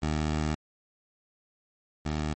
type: tone pair in turn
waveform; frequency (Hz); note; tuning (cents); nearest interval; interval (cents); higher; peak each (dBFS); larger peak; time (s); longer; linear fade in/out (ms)
15% pulse; 76.8 / 76.36; D#2 / D#2; -22 / -32; unison; 10; first; -20 / -22; first; 0.02-0.55 / 2.05-2.34; first; 10
effects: MP3 32 kbps